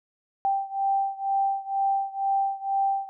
sine beating tone pair, 784 / 786.1 Hz, G5 / G5, 0 / +5 cents, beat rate 2.1 Hz, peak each -25 / -27 dBFS, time 0.45-3.09 s, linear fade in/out 0 ms, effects none

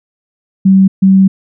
sine tone bursts at uneven times, 191.8 Hz, G3, 37 cents flat, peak -3 dBFS, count 2, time 0.65-0.88 / 1.02-1.28 s, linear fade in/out 10 ms, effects none

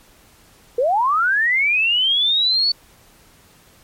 sine linear sweep, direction up, 457.3 to 4500 Hz, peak -14 dBFS, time 0.78-2.72 s, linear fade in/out 5 ms, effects pink hiss -51 dBFS RMS until 3.83 s + MP3 64 kbps

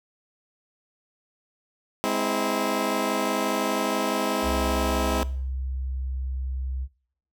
15% pulse chord, Ab augmented, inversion none, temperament just, 207.7 / 259.6 / 324.5 Hz, Ab3 / C4 / E4, 0 / -13 / -27 cents, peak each -22 dBFS, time 2.04-5.23 s, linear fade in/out 0 ms
sine tone with pitch glide, 65.8 to 65.08 Hz, C2 to C2, +10 to -9 cents, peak -27 dBFS, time 4.42-6.88 s, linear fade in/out 50 ms, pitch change -19 cents, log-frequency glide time 4.88-6.05 s
effects noise-tail reverb RT60 0.6 s tail -20 dB re dry

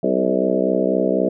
harmonic tone with a mistuned harmonic, 64 Hz, C2, 38 cents flat, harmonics 3 / 4 / 5 / 6 / 7 / 8 / 9 / 10, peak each -24 / -24 / -24 / -24 / -24 / -24 / -24 / -24 dBFS, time 0.03-1.29 s, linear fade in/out 5 ms, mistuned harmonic 7, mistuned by -33 cents, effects none

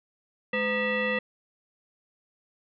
sine tone with frequency modulation, 1225 Hz, D#6, 27 cents flat, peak -24 dBFS, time 0.53-1.19 s, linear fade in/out 5 ms, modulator 718 Hz, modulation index 2, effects none

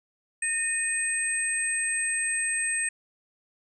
sine tone cluster, 1828 / 2493 / 8330 Hz, A#6 / D#7 / C9, -34 / +3 / -9 cents, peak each -30 / -33 / -27 dBFS, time 0.42-2.89 s, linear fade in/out 5 ms, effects none

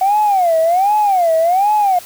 sine tone with vibrato, 740 Hz, F#5, in tune, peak -9 dBFS, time 0.01-1.99 s, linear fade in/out 5 ms, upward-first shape sine, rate 1.3 Hz, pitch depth 240 cents each way, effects tanh soft clip ceiling -6 dBFS + white hiss -36 dBFS RMS until 2.05 s

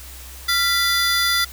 square tone cluster, 1380 / 1978 / 3496 / 4820 Hz, F6 / B6 / A7 / D8, -21 / +2 / -12 / +44 cents, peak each -23 dBFS, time 0.48-1.45 s, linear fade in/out 10 ms, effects added 64 Hz sine -38 dBFS peak until 1.52 s + white hiss -40 dBFS RMS until 1.52 s

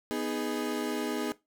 35% pulse chord, G# minor, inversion first, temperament equal, 246.9 / 311.1 / 415.3 Hz, B3 / D#4 / G#4, 0 / 0 / 0 cents, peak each -33 dBFS, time 0.11-1.32 s, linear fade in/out 0 ms, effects noise-tail reverb RT60 0.2 s tail -18 dB re dry

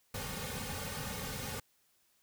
pink noise with comb filter, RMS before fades -40 dBFS, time 0.14-1.6 s, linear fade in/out 5 ms, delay 3 ms, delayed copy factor -1, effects white hiss -72 dBFS RMS until 2.22 s

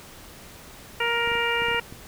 harmonic tone, 469.1 Hz, A#4, 11 cents sharp, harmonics 1 / 2 / 3 / 4 / 5 / 6, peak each -29 / -29 / -29 / -29 / -29 / -29 dBFS, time 1-1.8 s, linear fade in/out 5 ms
clicks, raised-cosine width 3 ms, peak -26 dBFS, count 8, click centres 1.275 / 1.317 / 1.354 / 1.62 / 1.685 / 1.715 / 1.746 / 1.925 s
effects pink hiss -45 dBFS RMS until 2.07 s

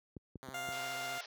clicks, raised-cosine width 3 ms, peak -32 dBFS, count 4, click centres 0.167 / 0.357 / 0.487 / 0.688 s
5% pulse tone with vibrato, 130.81 Hz, C3, in tune, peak -36 dBFS, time 0.43-1.18 s, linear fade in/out 0 ms, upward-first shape sine, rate 15 Hz, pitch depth 51 cents each way
15% pulse tone, 701 Hz, F5, 6 cents sharp, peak -32 dBFS, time 0.54-1.21 s, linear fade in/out 5 ms
white band-pass noise, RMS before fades -50 dBFS, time 0.72-1.26 s, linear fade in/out 2 ms, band 410 to 5700 Hz, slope 96 dB/octave
effects high-pass 80 Hz 12 dB/octave

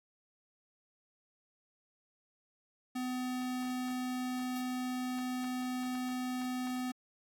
square tone, 252.5 Hz, B3, 39 cents sharp, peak -35 dBFS, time 2.95-6.92 s, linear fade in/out 10 ms
violet noise with exponential decay, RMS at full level -46 dBFS, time 4.56-4.74 s, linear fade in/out 2 ms, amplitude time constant 38 ms
effects AAC 64 kbps

